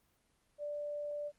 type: tone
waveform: sine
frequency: 587.3 Hz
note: D5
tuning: in tune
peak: -37 dBFS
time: 0.58-1.32 s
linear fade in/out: 50 ms
effects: pink hiss -74 dBFS RMS until 1.38 s + Opus 24 kbps